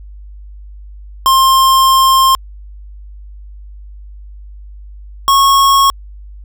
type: tone pair in turn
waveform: square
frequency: 1060 / 1096.7 Hz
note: C6 / C#6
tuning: +22 / -19 cents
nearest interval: minor second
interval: 59 cents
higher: second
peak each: -7 dBFS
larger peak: neither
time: 1.26-2.35 / 5.28-5.9 s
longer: first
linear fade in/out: 0 ms
effects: added 50 Hz sine -30 dBFS peak until 6.44 s